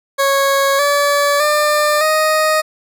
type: tone with pitch steps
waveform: 20% pulse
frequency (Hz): 551 / 574.1 / 598.1 / 623.1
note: C#5 / D5 / D5 / D#5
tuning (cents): -11 / -39 / +31 / +2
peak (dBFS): -7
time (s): 0.18-2.62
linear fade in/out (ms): 20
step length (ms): 610
effects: none